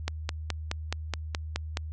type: click train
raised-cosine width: 0.2 ms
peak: -12 dBFS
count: 9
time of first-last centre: 0.08-1.771 s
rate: 4.73 Hz
effects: added 78 Hz sine -34 dBFS peak until 1.92 s + resampled to 24000 Hz